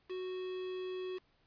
triangle tone with quantisation, 369.6 Hz, F#4, 2 cents flat, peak -36 dBFS, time 0.09-1.19 s, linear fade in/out 20 ms, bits 8, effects pink hiss -72 dBFS RMS until 1.46 s + resampled to 11025 Hz

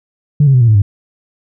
sine tone with pitch steps, 146.83 / 136.21 / 126.35 / 117.21 / 108.73 / 100.87 Hz, D3 / C#3 / B2 / A#2 / A2 / G2, 0 / -30 / +40 / +10 / -20 / +50 cents, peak -4 dBFS, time 0.4-0.82 s, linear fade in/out 5 ms, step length 70 ms, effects tanh soft clip ceiling -1 dBFS

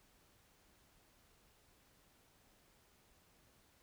silence, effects pink hiss -70 dBFS RMS until 3.82 s

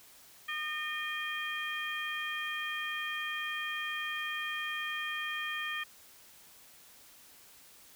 harmonic tone with a mistuned harmonic, 610 Hz, D#5, 34 cents flat, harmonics 2 / 3 / 4 / 5, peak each -41 / -37 / -40 / -41 dBFS, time 0.48-5.84 s, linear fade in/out 10 ms, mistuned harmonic 5, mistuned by +78 cents, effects white hiss -57 dBFS RMS until 7.95 s

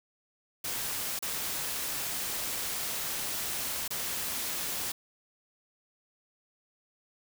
white noise with dropouts, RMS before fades -34 dBFS, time 0.64-4.92 s, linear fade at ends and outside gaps 5 ms, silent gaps 1.191-1.224 / 3.879-3.905 s, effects none

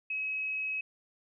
sine tone, 2557 Hz, D#7, 47 cents sharp, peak -31 dBFS, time 0.1-0.81 s, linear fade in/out 5 ms, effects none

